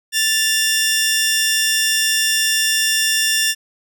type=tone pair together; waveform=15% pulse; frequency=1760.1 / 2794 Hz; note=A6 / F7; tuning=0 / 0 cents; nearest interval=minor sixth; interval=800 cents; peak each=-11 / -11 dBFS; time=0.12-3.55 s; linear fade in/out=50 ms; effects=none